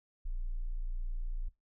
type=tone; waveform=sine; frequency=29.14 Hz; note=A#0; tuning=in tune; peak=-33 dBFS; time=0.25-1.49 s; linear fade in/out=10 ms; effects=noise-tail reverb RT60 0.2 s tail -19 dB re dry